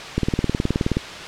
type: click train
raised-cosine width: 3 ms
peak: -6 dBFS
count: 16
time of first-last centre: 0.18-0.969 s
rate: 19 Hz
effects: white hiss -32 dBFS RMS until 1.27 s + low-pass 4000 Hz 12 dB/octave